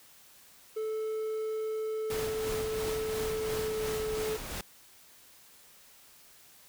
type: tone with pitch glide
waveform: triangle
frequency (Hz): 436.7 to 433.4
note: A4 to A4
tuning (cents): -13 to -26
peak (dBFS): -29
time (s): 0.76-4.37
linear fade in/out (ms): 10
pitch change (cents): -13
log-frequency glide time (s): 3.35-3.91
type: noise with tremolo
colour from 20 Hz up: pink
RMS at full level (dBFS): -37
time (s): 2.1-4.61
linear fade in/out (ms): 2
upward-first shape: sine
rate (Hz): 2.9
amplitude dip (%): 40
effects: white hiss -57 dBFS RMS until 6.68 s